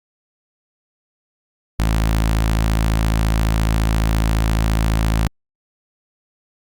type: tone with notch filter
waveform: sawtooth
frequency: 54.5 Hz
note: A1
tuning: 16 cents flat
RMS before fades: -17 dBFS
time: 1.79-5.27 s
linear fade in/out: 0 ms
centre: 430 Hz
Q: 1.7
effects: Opus 48 kbps